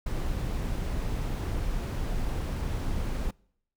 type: noise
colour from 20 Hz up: brown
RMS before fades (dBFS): -30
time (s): 0.06-3.31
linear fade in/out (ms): 5
effects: noise-tail reverb RT60 0.7 s tail -26 dB re dry